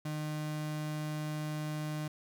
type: tone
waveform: 35% pulse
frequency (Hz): 152.5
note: D#3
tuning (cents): -34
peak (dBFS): -33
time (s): 0.05-2.08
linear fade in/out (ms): 5
effects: none